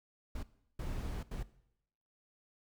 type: noise bursts at uneven times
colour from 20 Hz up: brown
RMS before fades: -39 dBFS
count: 3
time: 0.35-0.43 / 0.79-1.23 / 1.31-1.43 s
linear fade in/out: 5 ms
effects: noise-tail reverb RT60 0.8 s tail -18 dB re dry